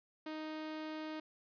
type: tone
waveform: sawtooth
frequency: 311.1 Hz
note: D#4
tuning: in tune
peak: -37 dBFS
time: 0.26-1.2 s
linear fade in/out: 5 ms
effects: resampled to 11025 Hz + 13-bit